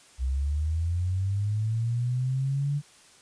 sine linear sweep, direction up, 62.4 to 146.5 Hz, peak -24 dBFS, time 0.18-2.82 s, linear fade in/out 50 ms, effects white hiss -55 dBFS RMS until 3.21 s + resampled to 22050 Hz

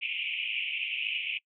pink band-pass noise, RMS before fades -33 dBFS, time 0.01-1.39 s, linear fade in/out 20 ms, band 2300 to 3000 Hz, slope 96 dB/octave, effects noise-tail reverb RT60 0.1 s tail -25 dB re dry

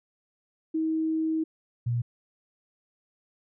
sine tone pair in turn, 318.6 / 119.34 Hz, D#4 / A#2, +41 / +41 cents, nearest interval octave + perfect fourth, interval 1700 cents, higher first, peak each -24 dBFS, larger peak neither, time 0.74-1.44 / 1.86-2.02 s, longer first, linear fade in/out 10 ms, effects none

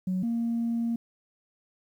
sine tone pair in turn, 185 / 232.5 Hz, F#3 / A#3, 0 / -4 cents, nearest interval major third, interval 396 cents, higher second, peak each -24 dBFS, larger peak neither, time 0.07-0.23 / 0.23-0.96 s, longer second, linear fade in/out 5 ms, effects tanh soft clip ceiling -22 dBFS + 10-bit

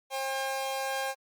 sawtooth tone pair together, 535.9 / 803 Hz, C5 / G5, +41 / +41 cents, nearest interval perfect fifth, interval 700 cents, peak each -30 / -29 dBFS, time 0.1-1.15 s, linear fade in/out 50 ms, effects Opus 48 kbps

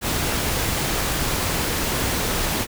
pink noise, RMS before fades -23 dBFS, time 0.01-2.67 s, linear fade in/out 50 ms, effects none

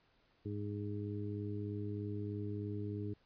harmonic tone, 103.2 Hz, G#2, 10 cents flat, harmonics 1 / 2 / 3 / 4, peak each -40 / -46 / -44 / -46 dBFS, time 0.45-3.14 s, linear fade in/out 10 ms, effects pink hiss -72 dBFS RMS until 3.25 s + resampled to 11025 Hz

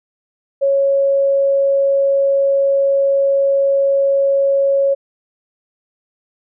sine tone, 552 Hz, C#5, 7 cents flat, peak -11 dBFS, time 0.61-4.95 s, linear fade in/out 20 ms, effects none

